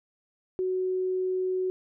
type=tone; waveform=sine; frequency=371.2 Hz; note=F#4; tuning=6 cents sharp; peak=-25 dBFS; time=0.59-1.7 s; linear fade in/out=0 ms; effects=none